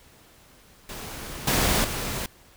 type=noise with level steps; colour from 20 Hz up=pink; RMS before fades=-37 / -22 / -30 dBFS; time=0.89-2.26 s; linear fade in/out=2 ms; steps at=1.47 / 1.84 s; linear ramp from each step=5 ms; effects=pink hiss -54 dBFS RMS until 2.56 s